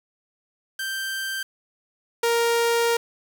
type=tone pair in turn; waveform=sawtooth; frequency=1568 / 467.1 Hz; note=G6 / A#4; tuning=0 / +3 cents; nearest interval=octave + major sixth; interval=2097 cents; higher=first; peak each=-23 / -15 dBFS; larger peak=second; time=0.79-1.43 / 2.23-2.97 s; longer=second; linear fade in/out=5 ms; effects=7-bit